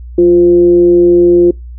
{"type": "tone with frequency modulation", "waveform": "sine", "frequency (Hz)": 349.2, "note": "F4", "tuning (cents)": 0, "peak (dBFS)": -3, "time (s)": [0.18, 1.51], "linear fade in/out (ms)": 5, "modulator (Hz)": 168, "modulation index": 0.31, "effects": ["noise-tail reverb RT60 0.2 s tail -25 dB re dry", "added 60 Hz sine -25 dBFS peak until 1.78 s"]}